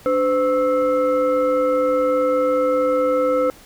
sine tone with frequency modulation, 511 Hz, C5, 41 cents flat, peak -15 dBFS, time 0.06-3.5 s, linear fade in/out 0 ms, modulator 803 Hz, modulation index 0.73, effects pink hiss -46 dBFS RMS until 3.65 s

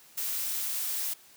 blue noise, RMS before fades -32 dBFS, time 0.17-1.14 s, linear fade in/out 10 ms, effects white hiss -56 dBFS RMS until 1.36 s + high-pass 60 Hz 12 dB/octave

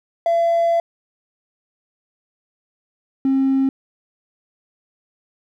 triangle tone pair in turn, 676 / 268.3 Hz, E5 / C4, +43 / +44 cents, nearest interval octave + major third, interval 1599 cents, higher first, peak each -11 dBFS, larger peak neither, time 0.26-0.8 / 3.25-3.69 s, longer first, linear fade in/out 2 ms, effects tanh soft clip ceiling -10 dBFS

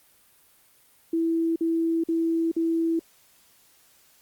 sine tone bursts, 329.6 Hz, E4, in tune, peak -21 dBFS, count 4, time 1.13-2.994 s, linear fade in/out 5 ms, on 430 ms, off 48 ms, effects white hiss -59 dBFS RMS until 4.21 s + Opus 32 kbps

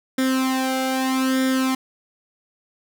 sawtooth tone with flanger, 261.8 Hz, C4, 1 cent sharp, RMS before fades -21 dBFS, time 0.18-1.75 s, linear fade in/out 5 ms, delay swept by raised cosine 0.56 to 1.39 ms, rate 0.8 Hz, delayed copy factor +0.8, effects none

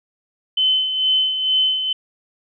sine tone with tremolo, 3050 Hz, G7, 48 cents flat, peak -13 dBFS, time 0.57-1.93 s, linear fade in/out 5 ms, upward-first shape sine, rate 2.2 Hz, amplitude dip 55%, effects none

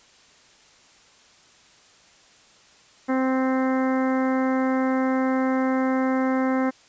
harmonic tone, 261.3 Hz, C4, 2 cents flat, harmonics 1 / 2 / 3 / 4 / 5 / 6 / 7 / 8, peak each -21 / -27 / -31 / -33 / -35 / -37 / -38 / -39 dBFS, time 3.08-6.71 s, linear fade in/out 20 ms, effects white hiss -54 dBFS RMS until 6.88 s + resampled to 16000 Hz

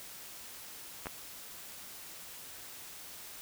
clicks, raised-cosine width 0.5 ms, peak -25 / -22 dBFS, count 2, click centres 1.058 / 1.069 s, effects white hiss -48 dBFS RMS until 3.41 s

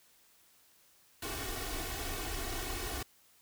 pink noise with comb filter, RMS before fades -38 dBFS, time 1.22-3.03 s, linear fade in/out 5 ms, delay 2.7 ms, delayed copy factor +0.95, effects white hiss -65 dBFS RMS until 3.41 s

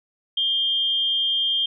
sine tone with amplitude modulation, 3195 Hz, G7, 32 cents sharp, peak -17 dBFS, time 0.37-1.66 s, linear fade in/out 5 ms, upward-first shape sine, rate 277 Hz, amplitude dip 45%, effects none

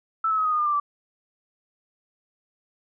sine tone with pitch steps, 1318.5 / 1295.1 / 1272.1 / 1249.5 / 1227.4 / 1205.6 / 1184.2 / 1163.2 Hz, E6 / E6 / D#6 / D#6 / D#6 / D6 / D6 / D6, 0 / -31 / +38 / +7 / -24 / +45 / +14 / -17 cents, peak -20 dBFS, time 0.24-0.8 s, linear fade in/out 5 ms, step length 70 ms, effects none

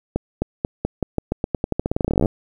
accelerating click train, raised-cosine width 2 ms, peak -6 dBFS, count 28, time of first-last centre 0.16-2.258 s, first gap 260 ms, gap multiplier 0.88, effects 8-bit

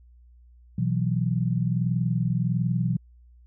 sine chord, B suspended fourth, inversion none, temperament equal, 123.47 / 164.81 / 185 Hz, B2 / E3 / F#3, 0 / 0 / 0 cents, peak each -25 / -26 / -28 dBFS, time 0.78-2.97 s, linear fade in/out 5 ms, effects added 60 Hz sine -50 dBFS peak until 3.46 s

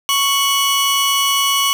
sawtooth tone pair together, 1108.7 / 2960 Hz, C#6 / F#7, 0 / 0 cents, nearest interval octave + perfect fourth, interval 1700 cents, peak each -13 dBFS, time 0.09-1.73 s, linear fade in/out 0 ms, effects none

